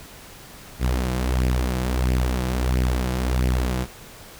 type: tone with flanger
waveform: sawtooth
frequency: 62.8 Hz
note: B1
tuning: 30 cents sharp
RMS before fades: -22 dBFS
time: 0.79-3.87 s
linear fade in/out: 50 ms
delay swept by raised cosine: 0.38 to 5.98 ms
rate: 1.5 Hz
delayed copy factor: +0.6
effects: pink hiss -43 dBFS RMS until 4.39 s